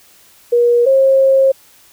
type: tone pair in turn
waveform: sine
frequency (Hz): 478.3 / 536.7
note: A#4 / C5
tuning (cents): +44 / +44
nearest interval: major second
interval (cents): 200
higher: second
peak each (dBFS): -8 / -7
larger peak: second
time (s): 0.52-0.86 / 0.86-1.52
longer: second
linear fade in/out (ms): 10
effects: white hiss -47 dBFS RMS until 1.92 s